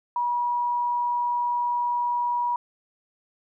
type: tone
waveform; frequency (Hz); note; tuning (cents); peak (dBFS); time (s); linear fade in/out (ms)
sine; 965; B5; -40; -22; 0.16-2.56; 2
effects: none